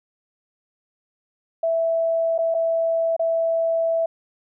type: tone with dropouts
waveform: sine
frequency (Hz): 659.3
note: E5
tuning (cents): 0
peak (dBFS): -18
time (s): 1.63-4.06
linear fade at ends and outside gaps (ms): 5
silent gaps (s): 2.38-2.387 / 2.543-2.547 / 3.165-3.194
effects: none